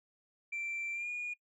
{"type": "tone with pitch glide", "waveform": "sine", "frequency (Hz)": [2349, 2439], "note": ["D7", "D#7"], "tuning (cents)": [0, -35], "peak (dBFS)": -34, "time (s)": [0.52, 1.34], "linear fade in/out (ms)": 10, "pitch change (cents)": 65, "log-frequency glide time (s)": [0.93, 1.09], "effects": ["noise-tail reverb RT60 0.1 s tail -23 dB re dry", "tanh soft clip ceiling -33 dBFS"]}